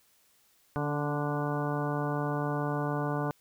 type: harmonic tone with a mistuned harmonic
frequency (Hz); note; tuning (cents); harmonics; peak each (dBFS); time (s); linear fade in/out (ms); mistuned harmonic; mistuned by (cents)
146.83; D3; 0; 1 / 2 / 3 / 4 / 5 / 6 / 7 / 8 / 10; -32 / -35 / -37 / -38 / -39 / -40 / -40 / -41 / -42; 0.76-3.31; 0; 2; -25
effects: white hiss -66 dBFS RMS until 3.4 s